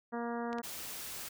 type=harmonic tone; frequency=235.7 Hz; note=A#3; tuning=19 cents sharp; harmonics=1 / 2 / 3 / 4 / 5 / 6 / 7 / 8; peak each=-38 / -40 / -42 / -44 / -47 / -49 / -50 / -55 dBFS; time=0.12-0.62 s; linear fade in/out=20 ms
type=clicks; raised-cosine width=0.2 ms; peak=-28 dBFS; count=2; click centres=0.53 / 0.585 s
type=noise; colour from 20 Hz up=white; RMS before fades=-43 dBFS; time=0.63-1.29 s; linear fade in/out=10 ms
effects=none